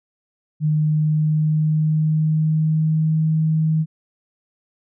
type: tone with pitch glide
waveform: sine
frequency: 153.1 to 157.77 Hz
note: D#3 to D#3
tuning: -28 to +24 cents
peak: -15 dBFS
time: 0.6-3.86 s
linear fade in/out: 50 ms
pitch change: +52 cents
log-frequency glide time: 0.72-3.22 s
effects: none

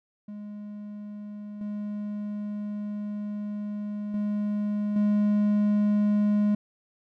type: tone with level steps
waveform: triangle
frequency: 207.7 Hz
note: G#3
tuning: in tune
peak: -34 / -28 / -23 / -18 dBFS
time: 0.28-6.55 s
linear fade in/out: 5 ms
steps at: 1.61 / 4.14 / 4.96 s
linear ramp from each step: 2 ms
effects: none

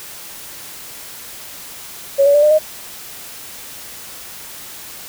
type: tone with pitch steps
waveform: sine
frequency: 554.4 / 570 / 586 / 602.5 / 619.4 Hz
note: C#5 / C#5 / D5 / D5 / D#5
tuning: 0 / +48 / -4 / +44 / -8 cents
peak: -8 dBFS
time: 2.18-2.59 s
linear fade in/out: 20 ms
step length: 82 ms
effects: white hiss -34 dBFS RMS until 5.08 s

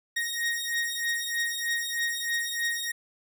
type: beating tone pair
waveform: sawtooth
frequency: 1868 / 1871.2 Hz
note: A#6 / A#6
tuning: +3 / +6 cents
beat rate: 3.2 Hz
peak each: -27 dBFS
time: 0.16-2.92 s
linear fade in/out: 10 ms
effects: none

